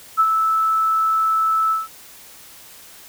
sine tone with ADSR envelope, 1311 Hz, E6, 10 cents flat, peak -10 dBFS, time 0.17-1.88 s, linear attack 30 ms, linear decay 52 ms, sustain -5 dB, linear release 170 ms, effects white hiss -43 dBFS RMS until 3.08 s

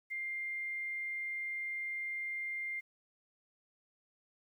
sine tone, 2100 Hz, C7, 6 cents sharp, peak -36 dBFS, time 0.1-2.81 s, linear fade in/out 20 ms, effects 11-bit

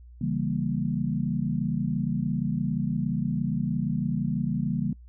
sine chord, C# diminished seventh, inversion none, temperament equal, 138.59 / 164.81 / 196 / 233.1 Hz, C#3 / E3 / G3 / Bb3, 0 / 0 / 0 / 0 cents, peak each -30 dBFS, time 0.21-4.93 s, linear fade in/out 5 ms, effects noise-tail reverb RT60 0.1 s tail -26 dB re dry + added 60 Hz sine -45 dBFS peak until 5.08 s

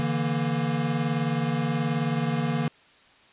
square tone cluster, 144.4 / 163.2 / 234.1 Hz, D3 / E3 / A#3, -29 / -17 / +8 cents, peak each -29 dBFS, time 0-2.68 s, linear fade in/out 0 ms, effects white hiss -56 dBFS RMS until 3.32 s + resampled to 8000 Hz

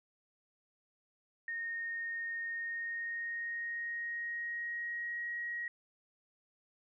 sine tone with pitch glide, 1847 to 1895.6 Hz, A#6 to A#6, -16 to +28 cents, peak -36 dBFS, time 1.48-5.68 s, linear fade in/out 2 ms, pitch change +44 cents, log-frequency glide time 2.48-5.3 s, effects none

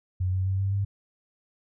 sine tone with pitch steps, 92 / 93.82 / 95.69 / 97.58 / 99.52 Hz, F#2 / F#2 / G2 / G2 / G2, -9 / +25 / -41 / -7 / +27 cents, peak -23 dBFS, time 0.2-0.85 s, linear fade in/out 10 ms, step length 130 ms, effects none

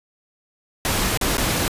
pink noise with dropouts, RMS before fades -21 dBFS, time 0.85-1.68 s, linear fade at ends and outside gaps 1 ms, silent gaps 1.174-1.212 / 1.371-1.38 s, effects resampled to 32000 Hz

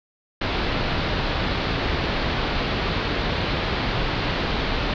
pink low-pass noise, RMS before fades -24 dBFS, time 0.41-4.94 s, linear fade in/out 5 ms, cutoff 4500 Hz, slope 48 dB/octave, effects none

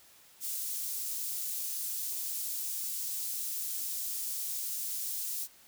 white high-pass noise, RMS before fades -36 dBFS, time 0.4-5.48 s, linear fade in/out 50 ms, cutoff 6200 Hz, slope 12 dB/octave, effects white hiss -59 dBFS RMS until 5.67 s

